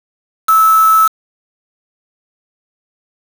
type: tone with quantisation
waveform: sine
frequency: 1307 Hz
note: E6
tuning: 15 cents flat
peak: -6 dBFS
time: 0.48-1.08 s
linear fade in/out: 10 ms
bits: 3
effects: none